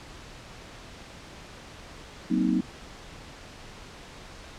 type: chord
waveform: sine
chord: C half-diminished seventh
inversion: second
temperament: just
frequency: 188.37 / 235.5 / 261.6 / 314 Hz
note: Gb3 / Bb3 / C4 / Eb4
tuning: +31 / +18 / 0 / +16 cents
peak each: -27 dBFS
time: 2.3-2.61 s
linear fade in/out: 10 ms
effects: pink hiss -45 dBFS RMS until 4.58 s + low-pass 6000 Hz 12 dB/octave